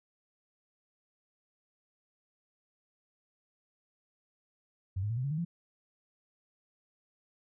sine tone with pitch steps, 94.6 / 104.36 / 115.13 / 127.01 / 140.11 / 154.57 / 170.52 Hz, F#2 / G#2 / A#2 / B2 / C#3 / D#3 / F3, +39 / +9 / -21 / +49 / +19 / -11 / -41 cents, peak -30 dBFS, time 4.96-5.45 s, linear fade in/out 10 ms, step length 70 ms, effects none

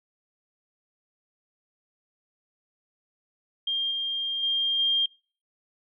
sine tone with level steps, 3204 Hz, G7, 37 cents sharp, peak -24 / -26 / -22 / -20 dBFS, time 3.67-5.06 s, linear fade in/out 5 ms, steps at 3.91 / 4.43 / 4.79 s, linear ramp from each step 2 ms, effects noise-tail reverb RT60 0.4 s tail -25 dB re dry

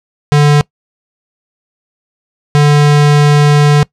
square tone pair in turn, 146.83 / 146.83 Hz, D3 / D3, 0 / 0 cents, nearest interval unison, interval 0 cents, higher neither, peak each -5 dBFS, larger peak neither, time 0.32-0.61 / 2.55-3.83 s, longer second, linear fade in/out 0 ms, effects noise-tail reverb RT60 0.1 s tail -23 dB re dry + low-pass 7000 Hz 12 dB/octave

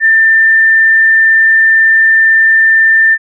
sine tone, 1789 Hz, A6, 28 cents sharp, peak -4 dBFS, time 0-3.18 s, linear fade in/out 50 ms, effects none

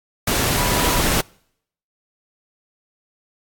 sine tone in noise, 978 Hz, B5, 17 cents flat, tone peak -27 dBFS, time 0.57-0.99 s, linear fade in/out 5 ms, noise pink, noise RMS -19 dBFS, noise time 0.27-1.21 s, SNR -11 dB, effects noise-tail reverb RT60 0.7 s tail -26 dB re dry + AAC 64 kbps

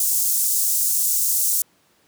pink high-pass noise, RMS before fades -20 dBFS, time 0-1.62 s, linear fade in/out 2 ms, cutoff 7000 Hz, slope 24 dB/octave, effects pink hiss -60 dBFS RMS until 2.07 s + high-pass 150 Hz 12 dB/octave

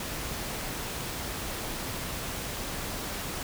pink noise, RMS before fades -35 dBFS, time 0-3.43 s, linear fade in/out 2 ms, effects none

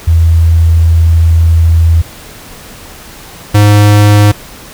sine / square tone pair in turn, 82.41 / 103.76 Hz, E2 / G#2, 0 / -1 cents, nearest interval major third, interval 399 cents, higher second, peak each -3 dBFS, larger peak neither, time 0.07-2.02 / 3.54-4.32 s, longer first, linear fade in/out 10 ms, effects pink hiss -31 dBFS RMS until 4.73 s

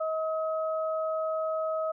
sine tone pair together, 635 / 1275.1 Hz, D#5 / D#6, +35 / +42 cents, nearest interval octave, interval 1207 cents, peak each -28 / -34 dBFS, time 0-1.92 s, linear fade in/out 10 ms, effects none

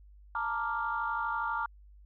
sine chord, Bb major seventh, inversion third, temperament equal, 880 / 932.3 / 1174.7 / 1396.9 Hz, A5 / Bb5 / D6 / F6, 0 / 0 / 0 / 0 cents, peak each -37 / -35 / -35 / -34 dBFS, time 0.35-1.66 s, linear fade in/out 2 ms, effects tanh soft clip ceiling -20 dBFS + added 50 Hz sine -52 dBFS peak until 2.05 s

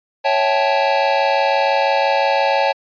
square chord, A dominant seventh, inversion first, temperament equal with one note detuned, 554.4 / 659.3 / 784 / 869.9 Hz, C#5 / E5 / G5 / A5, 0 / 0 / 0 / -20 cents, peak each -19 / -24 / -21 / -19 dBFS, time 0.24-2.73 s, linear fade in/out 20 ms, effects resampled to 11025 Hz

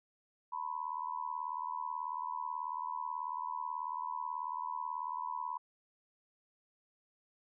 sine tone with amplitude modulation, 987.8 Hz, B5, in tune, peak -32 dBFS, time 0.52-5.58 s, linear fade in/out 10 ms, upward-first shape sine, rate 78.3 Hz, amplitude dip 95%, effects none

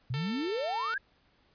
sine exponential sweep, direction up, 116.54 to 1691 Hz, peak -30 dBFS, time 0.1-0.98 s, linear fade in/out 5 ms
5% pulse tone with pitch glide, 446.6 to 450 Hz, A4 to A4, +26 to +39 cents, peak -26 dBFS, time 0.14-0.94 s, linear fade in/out 0 ms, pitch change +13 cents, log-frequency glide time 0.51-0.8 s
effects pink hiss -67 dBFS RMS until 1.54 s + resampled to 11025 Hz

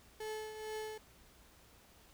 35% pulse tone with tremolo, 432.9 Hz, A4, 28 cents flat, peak -37 dBFS, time 0.2-0.98 s, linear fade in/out 5 ms, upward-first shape triangle, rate 2.2 Hz, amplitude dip 60%, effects added 60 Hz sine -70 dBFS peak until 2.13 s + pink hiss -63 dBFS RMS until 2.13 s

